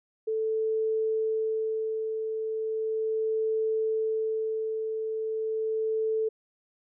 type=tone with tremolo; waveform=sine; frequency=440 Hz; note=A4; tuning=in tune; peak=-24 dBFS; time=0.27-6.29 s; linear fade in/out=10 ms; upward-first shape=sine; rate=0.37 Hz; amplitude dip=40%; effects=none